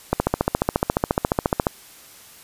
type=click train; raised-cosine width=1 ms; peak=-3 dBFS; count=23; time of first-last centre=0.13-1.668 s; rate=14.3 Hz; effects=white hiss -46 dBFS RMS until 2.43 s + resampled to 32000 Hz